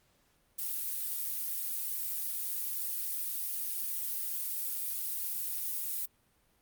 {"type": "noise", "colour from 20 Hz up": "violet", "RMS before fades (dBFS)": -35, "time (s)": [0.58, 6.06], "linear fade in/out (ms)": 10, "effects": ["pink hiss -70 dBFS RMS until 6.61 s", "Opus 48 kbps"]}